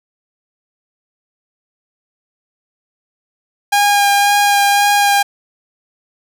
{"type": "tone with vibrato", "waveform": "sawtooth", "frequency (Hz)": 811, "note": "G#5", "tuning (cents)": -41, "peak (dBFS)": -6, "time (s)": [3.72, 5.23], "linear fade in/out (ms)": 10, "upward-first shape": "sine", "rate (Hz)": 1.9, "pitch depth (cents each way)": 13, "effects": []}